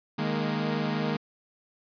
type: chord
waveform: sawtooth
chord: D# suspended fourth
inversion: none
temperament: equal with one note detuned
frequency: 154.49 / 207.7 / 233.1 Hz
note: D#3 / G#3 / A#3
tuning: -12 / 0 / 0 cents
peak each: -27 dBFS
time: 0.18-1.17 s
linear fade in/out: 10 ms
effects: resampled to 11025 Hz